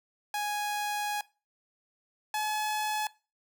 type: tone pair in turn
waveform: sawtooth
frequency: 830.6 / 852.5 Hz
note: G#5 / G#5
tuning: 0 / +45 cents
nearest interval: unison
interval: 45 cents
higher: second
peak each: -26 / -25 dBFS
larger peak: second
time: 0.34-1.21 / 2.34-3.07 s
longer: first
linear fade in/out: 2 ms
effects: noise-tail reverb RT60 0.3 s tail -20 dB re dry